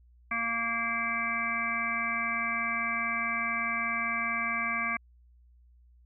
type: harmonic tone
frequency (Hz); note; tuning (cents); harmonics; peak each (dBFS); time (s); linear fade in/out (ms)
231.2; A#3; -14; 1 / 3 / 5 / 7 / 9 / 10; -40 / -41 / -33 / -36 / -34 / -33; 0.31-4.97; 5
effects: added 60 Hz sine -56 dBFS peak until 6.05 s

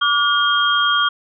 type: tone cluster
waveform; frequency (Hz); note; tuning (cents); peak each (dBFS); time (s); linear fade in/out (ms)
sine; 1160 / 1429 / 3224; D6 / F6 / G7; -22 / +39 / +48; -18; 0.01-1.09; 10
effects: none

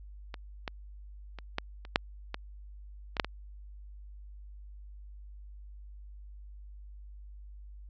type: clicks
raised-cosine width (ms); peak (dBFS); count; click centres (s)
0.3; -23 / -18 / -27 / -14 / -30 / -6 / -18 / -20 / -7 / -18; 10; 0.342 / 0.678 / 1.387 / 1.584 / 1.851 / 1.959 / 2.344 / 3.168 / 3.198 / 3.246
effects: added 50 Hz sine -45 dBFS peak until 7.89 s + resampled to 16000 Hz

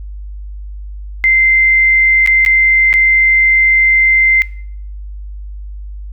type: tone with dropouts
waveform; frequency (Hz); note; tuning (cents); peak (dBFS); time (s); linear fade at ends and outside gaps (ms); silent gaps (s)
sine; 2082; C7; -9; -7; 1.24-4.42; 0; 2.262-2.274 / 2.45-2.462 / 2.929-2.939
effects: noise-tail reverb RT60 0.6 s tail -20 dB re dry + added 50 Hz sine -24 dBFS peak until 6.12 s

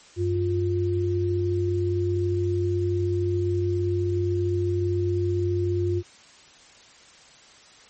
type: tone pair together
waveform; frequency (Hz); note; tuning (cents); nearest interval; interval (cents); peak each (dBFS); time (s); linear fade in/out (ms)
sine; 95.66 / 351.7; G2 / F4; -42 / +12; octave + major seventh; 2254; -24; 0.16-6.03; 50
effects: white hiss -51 dBFS RMS until 7.89 s + MP3 32 kbps

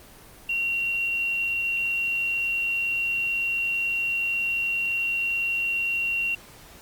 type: tone with quantisation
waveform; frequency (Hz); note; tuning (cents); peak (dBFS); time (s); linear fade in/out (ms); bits
sine; 2749; F7; -28; -23; 0.49-6.35; 5; 8
effects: pink hiss -48 dBFS RMS until 6.81 s + Opus 24 kbps

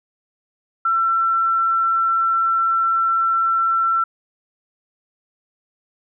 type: tone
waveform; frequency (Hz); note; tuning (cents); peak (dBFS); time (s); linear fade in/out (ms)
sine; 1346; E6; +36; -15; 0.85-4.04; 5
effects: none

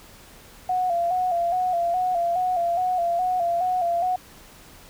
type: tone with vibrato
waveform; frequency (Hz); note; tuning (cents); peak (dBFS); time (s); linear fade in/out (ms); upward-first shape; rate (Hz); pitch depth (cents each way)
sine; 710; F5; +28; -20; 0.69-4.16; 5; square; 2.4; 57
effects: pink hiss -48 dBFS RMS until 4.89 s

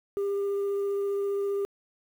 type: tone with vibrato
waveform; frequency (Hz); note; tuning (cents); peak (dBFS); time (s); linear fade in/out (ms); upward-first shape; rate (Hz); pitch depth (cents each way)
sine; 399.9; G4; +35; -23; 0.17-1.65; 0; sine; 15; 8
effects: tanh soft clip ceiling -25 dBFS + 9-bit

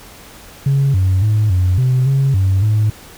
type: tone with pitch steps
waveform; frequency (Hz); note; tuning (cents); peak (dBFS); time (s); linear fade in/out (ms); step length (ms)
sine; 138.2 / 93.9 / 106.9 / 91.3 / 128.1 / 136.4 / 95.7 / 107.1; C#3 / F#2 / A2 / F#2 / C3 / C#3 / G2 / A2; -5 / +26 / -49 / -23 / -36 / -28 / -41 / -46; -9; 0.66-2.9; 5; 280
effects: tanh soft clip ceiling -8 dBFS + pink hiss -39 dBFS RMS until 3.17 s

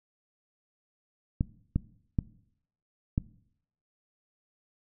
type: clicks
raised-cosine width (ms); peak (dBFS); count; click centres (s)
5; -13; 4; 1.409 / 1.76 / 2.188 / 3.179
effects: noise-tail reverb RT60 0.7 s tail -20 dB re dry

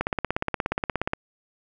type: click train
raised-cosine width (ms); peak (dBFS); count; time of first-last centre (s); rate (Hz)
0.5; -9; 20; 0.01-1.134; 16.9
effects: none

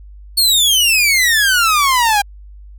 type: exponential sweep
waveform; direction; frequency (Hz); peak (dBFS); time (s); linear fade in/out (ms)
sawtooth; down; 4421 to 793; -7; 0.37-2.22; 10
effects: added 50 Hz sine -34 dBFS peak until 2.78 s

